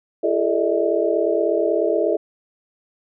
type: tone cluster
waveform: sine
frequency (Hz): 338.9 / 410.1 / 446.5 / 595 / 644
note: E4 / G#4 / A4 / D5 / E5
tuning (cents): +48 / -22 / +25 / +22 / -41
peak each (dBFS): -23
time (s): 0.23-2.17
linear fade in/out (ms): 10
effects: none